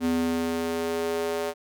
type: tone with high-pass filter sweep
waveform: square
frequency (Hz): 83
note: E2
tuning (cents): +12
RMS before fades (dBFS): -27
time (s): 0-1.54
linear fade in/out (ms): 50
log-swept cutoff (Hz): 240 to 490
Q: 3
effects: none